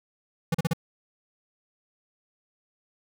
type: tone bursts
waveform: square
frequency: 164.81 Hz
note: E3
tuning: in tune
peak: -22 dBFS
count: 4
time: 0.52-0.734 s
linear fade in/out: 5 ms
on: 25 ms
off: 38 ms
effects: none